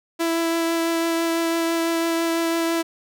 sawtooth tone with vibrato, 332 Hz, E4, 12 cents sharp, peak -16 dBFS, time 0.19-2.83 s, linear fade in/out 20 ms, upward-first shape triangle, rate 6 Hz, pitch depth 12 cents each way, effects none

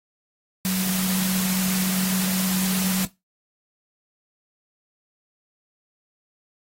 sine tone in noise, 187.1 Hz, F#3, 20 cents sharp, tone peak -22 dBFS, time 0.65-3.05 s, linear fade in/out 0 ms, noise white, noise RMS -27 dBFS, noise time 0.65-3.05 s, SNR +2 dB, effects noise-tail reverb RT60 0.2 s tail -17 dB re dry + AAC 48 kbps

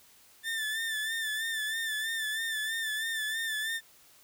30% pulse tone with vibrato, 1773 Hz, A6, 13 cents sharp, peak -28 dBFS, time 0.43-3.81 s, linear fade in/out 50 ms, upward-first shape sine, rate 3.1 Hz, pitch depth 49 cents each way, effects white hiss -59 dBFS RMS until 4.23 s

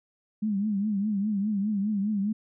sine tone with vibrato, 205.5 Hz, G#3, 18 cents flat, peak -24 dBFS, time 0.42-2.33 s, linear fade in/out 10 ms, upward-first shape triangle, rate 4.9 Hz, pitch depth 120 cents each way, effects none

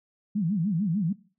sine tone with vibrato, 185 Hz, F#3, in tune, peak -23 dBFS, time 0.35-1.13 s, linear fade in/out 10 ms, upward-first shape sine, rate 6.7 Hz, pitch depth 270 cents each way, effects noise-tail reverb RT60 0.4 s tail -20 dB re dry

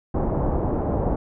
pink low-pass noise, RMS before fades -23 dBFS, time 0.14-1.16 s, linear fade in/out 5 ms, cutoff 860 Hz, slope 24 dB/octave, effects none

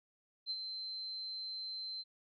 sine tone with ADSR envelope, 4100 Hz, C8, 36 cents flat, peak -34 dBFS, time 0.46-2.04 s, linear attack 45 ms, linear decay 46 ms, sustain -6 dB, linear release 36 ms, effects none

